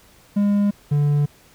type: tone pair in turn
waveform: triangle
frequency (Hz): 203.5 / 145.84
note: G#3 / D3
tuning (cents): -35 / -12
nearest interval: tritone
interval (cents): 577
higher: first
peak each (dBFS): -13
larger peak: neither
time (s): 0.36-0.71 / 0.91-1.26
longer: neither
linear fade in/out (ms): 10
effects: pink hiss -52 dBFS RMS until 1.54 s